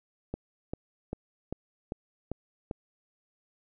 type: click train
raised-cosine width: 2 ms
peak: -20 dBFS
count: 7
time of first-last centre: 0.34-2.712 s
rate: 2.53 Hz
effects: none